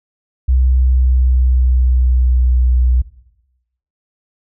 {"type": "tone with pitch glide", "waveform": "sine", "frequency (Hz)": [63.8, 61.95], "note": ["C2", "B1"], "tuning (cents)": [-43, 6], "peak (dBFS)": -9, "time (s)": [0.48, 3.02], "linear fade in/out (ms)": 10, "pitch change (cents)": -51, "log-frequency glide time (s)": [0.74, 2.73], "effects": ["noise-tail reverb RT60 0.9 s tail -17 dB re dry"]}